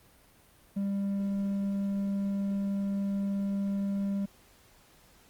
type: tone with hard clipping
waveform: sine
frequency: 198.3 Hz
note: G3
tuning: 20 cents sharp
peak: -29 dBFS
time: 0.76-4.26 s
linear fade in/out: 10 ms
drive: 3 dB
effects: pink hiss -60 dBFS RMS until 5.29 s + Opus 32 kbps